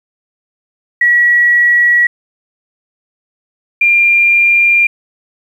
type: tone pair in turn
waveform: sine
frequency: 1926 / 2393 Hz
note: B6 / D7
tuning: -44 / +32 cents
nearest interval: major third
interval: 376 cents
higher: second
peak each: -6 dBFS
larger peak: neither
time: 1.01-2.07 / 3.81-4.87 s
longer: neither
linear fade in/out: 5 ms
effects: 7-bit